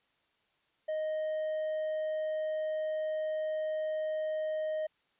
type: tone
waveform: triangle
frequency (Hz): 622.3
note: D#5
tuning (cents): 0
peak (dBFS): -29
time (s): 0.88-4.87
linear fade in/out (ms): 10
effects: white hiss -73 dBFS RMS until 5.19 s + resampled to 8000 Hz